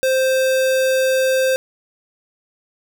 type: tone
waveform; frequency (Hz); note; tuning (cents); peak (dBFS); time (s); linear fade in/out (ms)
square; 523.3; C5; 0; -15; 0.03-1.56; 0
effects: none